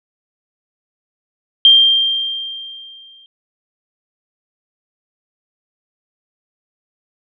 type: tone with exponential decay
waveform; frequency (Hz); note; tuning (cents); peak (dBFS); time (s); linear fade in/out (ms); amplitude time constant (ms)
sine; 3179; G7; +24; -3; 1.65-3.26; 1; 350
effects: none